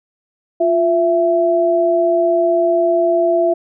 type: tone pair together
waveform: sine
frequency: 349.9 / 665.5 Hz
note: F4 / E5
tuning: +3 / +16 cents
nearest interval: major seventh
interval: 1113 cents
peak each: -16 / -13 dBFS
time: 0.6-3.54 s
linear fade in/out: 10 ms
effects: none